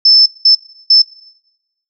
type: tone bursts at uneven times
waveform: sine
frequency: 5274 Hz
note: E8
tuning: in tune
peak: -4 dBFS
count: 3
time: 0.05-0.26 / 0.45-0.55 / 0.9-1.02 s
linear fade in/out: 5 ms
effects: noise-tail reverb RT60 0.9 s tail -20 dB re dry